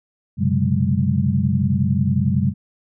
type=tone cluster; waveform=sine; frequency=93.4 / 127.9 / 138.9 / 187 / 206.4 Hz; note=F#2 / C3 / C#3 / F#3 / G#3; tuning=+17 / -39 / +4 / +19 / -10 cents; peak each=-22 dBFS; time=0.37-2.54 s; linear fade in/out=50 ms; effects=none